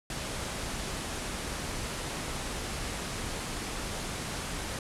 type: low-pass noise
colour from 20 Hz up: pink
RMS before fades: -36 dBFS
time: 0.1-4.79 s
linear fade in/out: 2 ms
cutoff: 11000 Hz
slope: 48 dB/octave
effects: none